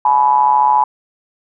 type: ring-modulated tone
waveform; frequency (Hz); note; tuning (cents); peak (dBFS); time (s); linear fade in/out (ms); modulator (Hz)
triangle; 67.1; C2; +44; -4; 0.05-0.84; 5; 919
effects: none